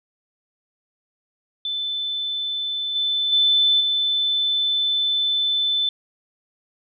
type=tone with level steps; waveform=sine; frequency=3520 Hz; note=A7; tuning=in tune; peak=-23 / -19 / -14 / -18 dBFS; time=1.65-5.89 s; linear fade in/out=2 ms; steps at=2.95 / 3.32 / 3.8 s; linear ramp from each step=10 ms; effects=none